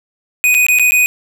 square tone with dropouts, 2489 Hz, D#7, in tune, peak -9 dBFS, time 0.44-1.06 s, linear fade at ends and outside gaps 0 ms, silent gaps 0.543-0.548 / 0.666-0.685 / 0.787-0.796 / 0.909-0.92 s, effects none

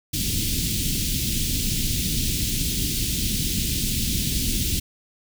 pink band-stop noise, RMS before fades -24 dBFS, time 0.13-4.8 s, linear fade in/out 10 ms, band 280 to 3000 Hz, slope 24 dB/octave, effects none

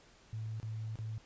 sine tone with dropouts, 110 Hz, A2, in tune, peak -37 dBFS, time 0.33-1.18 s, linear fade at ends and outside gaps 0 ms, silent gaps 0.6-0.629 / 0.956-0.988 s, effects pink hiss -62 dBFS RMS until 1.25 s + resampled to 16000 Hz

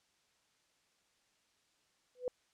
sine tone with exponential growth, 498.6 Hz, B4, 16 cents sharp, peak -29 dBFS, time 2.15-2.28 s, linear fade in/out 1 ms, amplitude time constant 28 ms, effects white hiss -74 dBFS RMS until 2.53 s + low-pass 7000 Hz 12 dB/octave

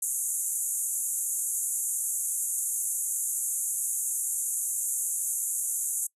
white band-pass noise, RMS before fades -30 dBFS, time 0.02-6.07 s, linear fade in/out 5 ms, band 6600 to 12000 Hz, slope 96 dB/octave, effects noise-tail reverb RT60 0.1 s tail -24 dB re dry

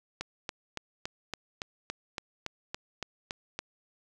click train, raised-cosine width 0.2 ms, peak -17 dBFS, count 13, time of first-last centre 0.21-3.59 s, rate 3.55 Hz, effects none

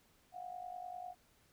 sine tone with amplitude modulation, 723 Hz, F#5, 40 cents flat, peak -40 dBFS, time 0.32-1.15 s, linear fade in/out 50 ms, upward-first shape sine, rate 50 Hz, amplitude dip 75%, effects pink hiss -70 dBFS RMS until 1.52 s

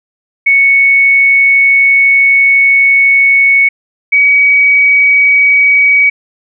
sine tone pair in turn, 2217 / 2264 Hz, C#7 / C#7, 0 / +36 cents, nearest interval unison, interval 36 cents, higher second, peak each -4 dBFS, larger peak neither, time 0.46-3.69 / 4.12-6.1 s, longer first, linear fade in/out 10 ms, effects none

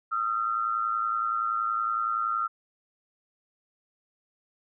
sine tone pair together, 1244.5 / 1355.2 Hz, D#6 / E6, 0 / +48 cents, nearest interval minor second, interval 148 cents, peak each -29 / -27 dBFS, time 0.11-2.48 s, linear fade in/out 20 ms, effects none

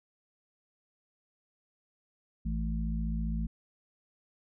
harmonic tone, 55 Hz, A1, in tune, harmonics 1 / 3 / 4, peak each -31 / -36 / -37 dBFS, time 2.45-3.47 s, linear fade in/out 10 ms, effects none

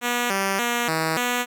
5% pulse tone with pitch steps, 242.1 / 195 / 239 / 160.3 / 244.8 Hz, B3 / G3 / A#3 / E3 / B3, -34 / -9 / +43 / -48 / -15 cents, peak -10 dBFS, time 0.01-1.46 s, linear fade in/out 50 ms, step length 290 ms, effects none

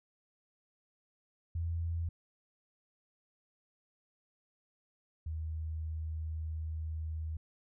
sine tone pair in turn, 83.7 / 79.21 Hz, E2 / D#2, +27 / +32 cents, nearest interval minor second, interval 95 cents, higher first, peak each -32 / -35 dBFS, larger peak first, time 1.55-2.09 / 5.26-7.37 s, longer second, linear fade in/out 5 ms, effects none

